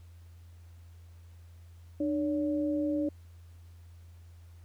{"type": "tone pair together", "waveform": "sine", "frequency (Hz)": [300.9, 568], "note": ["D4", "C#5"], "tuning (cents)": [42, 42], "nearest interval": "major seventh", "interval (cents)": 1100, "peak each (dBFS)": [-28, -34], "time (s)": [2, 3.09], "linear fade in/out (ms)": 5, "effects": ["added 85 Hz sine -49 dBFS peak until 4.64 s", "pink hiss -67 dBFS RMS until 4.64 s"]}